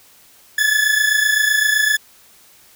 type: tone pair together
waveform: 40% pulse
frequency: 1708 / 1735.8 Hz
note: G#6 / A6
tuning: +48 / -24 cents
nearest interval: unison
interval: 28 cents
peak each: -16 dBFS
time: 0.58-1.97 s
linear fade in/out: 5 ms
effects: white hiss -49 dBFS RMS until 2.75 s